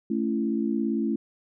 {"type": "chord", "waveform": "sine", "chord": "A major", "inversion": "none", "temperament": "equal with one note detuned", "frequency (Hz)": [220, 277.2, 336], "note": ["A3", "C#4", "E4"], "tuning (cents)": [0, 0, 33], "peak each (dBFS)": [-26, -29, -29], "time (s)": [0.1, 1.16], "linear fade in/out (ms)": 5, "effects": []}